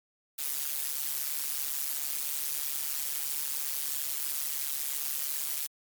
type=noise with amplitude modulation; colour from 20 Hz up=blue; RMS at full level=-29 dBFS; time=0.38-5.67 s; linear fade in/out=10 ms; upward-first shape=sine; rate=143 Hz; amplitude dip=90%; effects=MP3 96 kbps